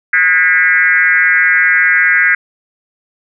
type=tone with frequency modulation; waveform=sine; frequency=1805 Hz; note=A6; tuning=44 cents sharp; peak=-7 dBFS; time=0.13-2.35 s; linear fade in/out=5 ms; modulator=179 Hz; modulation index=1.9; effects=none